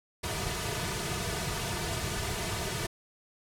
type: noise with comb filter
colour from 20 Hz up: pink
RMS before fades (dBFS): -33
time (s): 0.23-2.87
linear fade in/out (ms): 10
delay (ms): 3.7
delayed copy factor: -0.75
effects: low-pass 11000 Hz 12 dB/octave